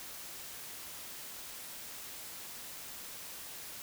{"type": "silence", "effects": ["white hiss -46 dBFS RMS until 3.82 s"]}